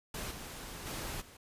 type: noise with level steps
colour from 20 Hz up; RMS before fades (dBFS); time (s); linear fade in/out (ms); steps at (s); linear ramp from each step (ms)
pink; -40 / -45 / -40 / -55; 0.14-1.37; 5; 0.3 / 0.85 / 1.2; 20
effects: resampled to 32000 Hz